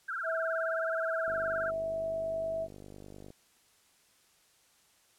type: tone with vibrato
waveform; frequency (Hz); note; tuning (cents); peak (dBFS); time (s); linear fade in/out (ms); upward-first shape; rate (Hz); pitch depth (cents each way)
sine; 1464; F#6; -19; -33; 0.08-1.71; 10; sine; 19; 170
type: tone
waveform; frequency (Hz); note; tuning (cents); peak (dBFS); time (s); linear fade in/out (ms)
sine; 652; E5; -19; -31; 0.23-2.68; 50
type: click train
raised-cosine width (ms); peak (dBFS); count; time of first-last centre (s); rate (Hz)
2; -35; 102; 1.28-3.304; 49.9
effects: white hiss -66 dBFS RMS until 5.18 s + low-pass 11000 Hz 12 dB/octave